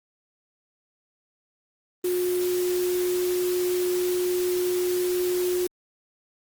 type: tone in noise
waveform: sine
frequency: 360 Hz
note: F#4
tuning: 47 cents flat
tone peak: -22 dBFS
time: 2.04-5.67 s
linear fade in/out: 5 ms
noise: white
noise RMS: -35 dBFS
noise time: 2.04-5.67 s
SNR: +10 dB
effects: Opus 32 kbps